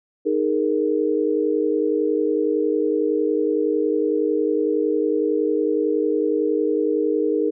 sine chord, D# suspended fourth, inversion none, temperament equal with one note detuned, 310.1 / 415.3 / 466.2 Hz, D#4 / G#4 / A#4, -6 / 0 / 0 cents, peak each -22 dBFS, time 0.25-7.51 s, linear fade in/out 20 ms, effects none

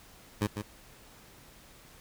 15% pulse tone with echo, 103.83 Hz, G#2, in tune, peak -20 dBFS, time 0.41-0.47 s, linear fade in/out 5 ms, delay 150 ms, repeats 1, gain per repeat -7 dB, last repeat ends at 0.62 s, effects pink hiss -55 dBFS RMS until 2 s

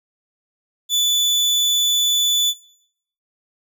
30% pulse tone, 3478 Hz, A7, 21 cents flat, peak -13 dBFS, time 0.89-2.54 s, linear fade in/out 50 ms, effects noise-tail reverb RT60 0.7 s tail -19 dB re dry

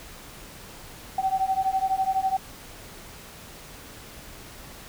sine beating tone pair, 760 / 772 Hz, F#5 / G5, +46 / -27 cents, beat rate 12 Hz, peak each -25 dBFS, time 1.18-2.37 s, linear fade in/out 5 ms, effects pink hiss -44 dBFS RMS until 4.88 s

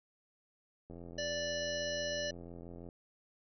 click train, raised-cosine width 2 ms, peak -36 dBFS, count 172, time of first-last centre 0.9-2.888 s, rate 86 Hz
harmonic tone, 586 Hz, D5, 4 cents flat, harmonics 1 / 3 / 5 / 7 / 9 / 10, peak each -37 / -42 / -44 / -45 / -47 / -47 dBFS, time 1.18-2.31 s, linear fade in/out 5 ms
effects none

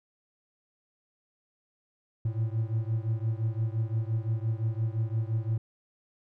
triangle beating tone pair, 109.4 / 115.2 Hz, A2 / A#2, -9 / -20 cents, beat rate 5.8 Hz, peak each -27 / -29 dBFS, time 2.25-5.58 s, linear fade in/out 5 ms, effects none

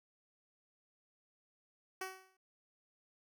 10% pulse tone with exponential decay, 377.3 Hz, F#4, 34 cents sharp, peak -29 dBFS, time 2.01-2.37 s, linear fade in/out 5 ms, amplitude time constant 77 ms, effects none

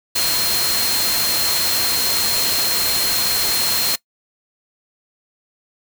sine tone in noise, 4206 Hz, C8, 8 cents sharp, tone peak -20 dBFS, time 0.15-3.96 s, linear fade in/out 10 ms, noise white, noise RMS -20 dBFS, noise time 0.15-3.96 s, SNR -3 dB, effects noise-tail reverb RT60 0.1 s tail -21 dB re dry

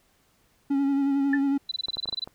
triangle tone with vibrato, 277.4 Hz, C#4, 1 cent sharp, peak -19 dBFS, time 0.7-1.58 s, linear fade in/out 10 ms, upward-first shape sine, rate 11 Hz, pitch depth 29 cents each way
sine tone with exponential decay, 1760 Hz, A6, in tune, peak -20 dBFS, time 1.33-1.41 s, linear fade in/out 5 ms, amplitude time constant 17 ms
sine tone bursts, 3994 Hz, B7, 19 cents sharp, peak -26 dBFS, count 12, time 1.69-2.243 s, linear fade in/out 5 ms, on 25 ms, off 23 ms
clicks, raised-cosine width 1 ms, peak -26 dBFS, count 6, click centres 1.884 / 1.97 / 2.057 / 2.089 / 2.128 / 2.275 s
effects pink hiss -65 dBFS RMS until 2.34 s

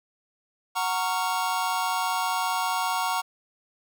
square chord, Gb major seventh, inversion none, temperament just, 740 / 925 / 1110 / 1387.5 Hz, Gb5 / Bb5 / Db6 / F6, 0 / -14 / +2 / -12 cents, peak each -31 / -29 / -31 / -34 dBFS, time 0.75-3.22 s, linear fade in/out 20 ms, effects none

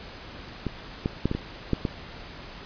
clicks, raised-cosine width 3 ms, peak -14 / -11 / -9 / -13 / -15 / -9 / -12 dBFS, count 7, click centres 0.667 / 1.059 / 1.256 / 1.314 / 1.35 / 1.733 / 1.852 s, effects pink hiss -42 dBFS RMS until 2.65 s + resampled to 11025 Hz

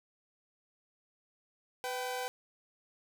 sawtooth tone pair together, 499.3 / 774 Hz, B4 / G5, +19 / -22 cents, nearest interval minor sixth, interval 759 cents, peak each -34 / -34 dBFS, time 1.84-2.28 s, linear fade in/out 0 ms, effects none

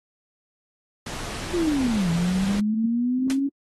pink noise, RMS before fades -33 dBFS, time 1.06-2.6 s, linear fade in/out 5 ms
sine linear two-way sweep, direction down then up, 360 to 164.81 to 281.2 Hz, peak -20 dBFS, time 1.53-3.49 s, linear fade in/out 10 ms, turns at 2.1 s
white noise with exponential decay, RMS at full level -26 dBFS, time 3.3-3.4 s, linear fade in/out 0 ms, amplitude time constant 21 ms
effects low-pass 9000 Hz 12 dB/octave + AAC 32 kbps

